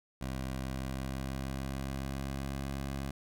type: tone with pitch glide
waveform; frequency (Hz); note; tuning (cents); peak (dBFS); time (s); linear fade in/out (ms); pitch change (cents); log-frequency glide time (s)
15% pulse; 65.6 to 68.31; C2 to C#2; +5 to -25; -29; 0.21-3.11; 5; +70; 0.55-2.63
effects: none